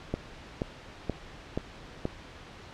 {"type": "click train", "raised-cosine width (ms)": 2, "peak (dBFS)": -15, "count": 5, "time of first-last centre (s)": [0.14, 2.054], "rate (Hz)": 2.09, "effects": ["pink hiss -47 dBFS RMS until 2.73 s", "low-pass 4000 Hz 12 dB/octave"]}